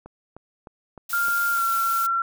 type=click train; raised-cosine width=1 ms; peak=-27 dBFS; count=5; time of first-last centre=0.06-1.283 s; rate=3.27 Hz
type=noise; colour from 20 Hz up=blue; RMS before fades=-32 dBFS; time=1.09-2.07 s; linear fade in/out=10 ms
type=tone with pitch glide; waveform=sine; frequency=1396.9 to 1360.3 Hz; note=F6 to F6; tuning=0 to -46 cents; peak=-20 dBFS; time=1.13-2.22 s; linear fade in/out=2 ms; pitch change=-46 cents; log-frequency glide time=1.53-1.63 s
effects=none